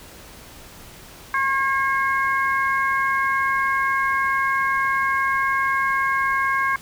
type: harmonic tone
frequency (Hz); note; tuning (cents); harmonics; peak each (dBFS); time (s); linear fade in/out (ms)
540; C#5; -45; 2 / 3 / 4; -21 / -22 / -27; 1.34-6.76; 2
effects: pink hiss -43 dBFS RMS until 6.81 s